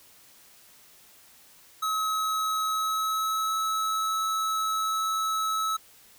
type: tone with pitch glide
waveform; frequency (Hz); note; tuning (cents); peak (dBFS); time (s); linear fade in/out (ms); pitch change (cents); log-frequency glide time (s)
square; 1283 to 1299.4; E6 to E6; -47 to -25; -26; 1.82-5.77; 10; +22; 2.68-3.64
effects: white hiss -55 dBFS RMS until 6.18 s